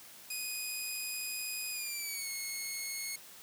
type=tone with pitch glide; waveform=10% pulse; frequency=2489 to 2179 Hz; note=D#7 to C#7; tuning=0 to -30 cents; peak=-28 dBFS; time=0.3-3.16 s; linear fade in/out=5 ms; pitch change=-230 cents; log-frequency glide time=1.71-2.3 s; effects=white hiss -53 dBFS RMS until 3.42 s + high-pass 80 Hz 12 dB/octave